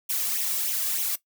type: noise with flanger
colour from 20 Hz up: blue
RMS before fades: -27 dBFS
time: 0.09-1.16 s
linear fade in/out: 10 ms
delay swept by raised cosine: 0.31 to 1.81 ms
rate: 3.3 Hz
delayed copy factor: +0.7
effects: noise-tail reverb RT60 0.1 s tail -17 dB re dry